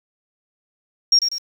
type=tone with echo; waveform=sine; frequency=5580 Hz; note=F8; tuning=2 cents flat; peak=-10 dBFS; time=1.12-1.19 s; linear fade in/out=5 ms; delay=97 ms; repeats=2; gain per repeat=-7 dB; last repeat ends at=1.384 s; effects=7-bit